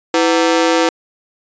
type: ring-modulated tone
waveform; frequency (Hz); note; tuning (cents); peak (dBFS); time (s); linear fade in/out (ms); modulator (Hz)
sawtooth; 415.3; G#4; 0; -4; 0.14-0.89; 2; 87.4
effects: resampled to 16000 Hz